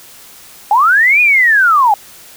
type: linear two-way sweep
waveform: sine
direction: up then down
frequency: 784 to 2489 to 784 Hz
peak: -6 dBFS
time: 0.71-1.94 s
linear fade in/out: 2 ms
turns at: 1.21 s
effects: white hiss -38 dBFS RMS until 2.36 s